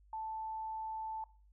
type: tone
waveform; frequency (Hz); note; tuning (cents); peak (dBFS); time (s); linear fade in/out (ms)
sine; 880; A5; 0; -38; 0.13-1.24; 2
effects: noise-tail reverb RT60 0.4 s tail -21 dB re dry + added 50 Hz sine -61 dBFS peak until 1.52 s